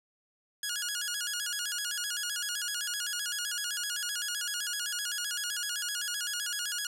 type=tone with vibrato; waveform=10% pulse; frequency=1547 Hz; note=G6; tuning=23 cents flat; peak=-23 dBFS; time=0.63-6.87 s; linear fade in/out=2 ms; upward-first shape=square; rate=7.8 Hz; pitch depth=130 cents each way; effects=none